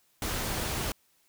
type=noise; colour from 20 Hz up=pink; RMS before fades=-32 dBFS; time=0.22-0.92 s; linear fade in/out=2 ms; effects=white hiss -68 dBFS RMS until 1.28 s